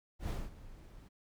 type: noise with ADSR envelope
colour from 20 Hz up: brown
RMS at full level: -34 dBFS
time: 0.19-1.09 s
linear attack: 100 ms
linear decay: 210 ms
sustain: -18 dB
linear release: 19 ms
effects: none